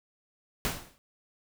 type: noise with exponential decay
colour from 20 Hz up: pink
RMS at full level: -27 dBFS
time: 0.65-0.98 s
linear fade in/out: 0 ms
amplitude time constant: 70 ms
effects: none